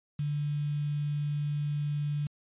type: tone with quantisation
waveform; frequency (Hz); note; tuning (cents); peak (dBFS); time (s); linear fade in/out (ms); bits
sine; 146.83; D3; 0; -28; 0.19-2.27; 5; 8
effects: resampled to 8000 Hz